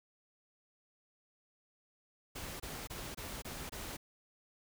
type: noise bursts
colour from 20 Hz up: pink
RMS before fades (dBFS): -44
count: 6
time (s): 2.35-3.97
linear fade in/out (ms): 10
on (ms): 250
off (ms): 24
effects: none